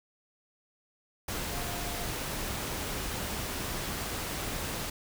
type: tone in noise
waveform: sine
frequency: 700 Hz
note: F5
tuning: 4 cents sharp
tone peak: -43 dBFS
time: 1.52-2.05 s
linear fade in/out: 5 ms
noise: pink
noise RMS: -35 dBFS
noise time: 1.28-4.9 s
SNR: -11 dB
effects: none